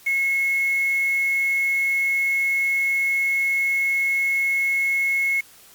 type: tone with quantisation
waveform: sine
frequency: 2178 Hz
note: C#7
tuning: 31 cents flat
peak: -18 dBFS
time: 0.06-5.41 s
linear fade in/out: 10 ms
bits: 6
effects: white hiss -49 dBFS RMS until 5.74 s + MP3 96 kbps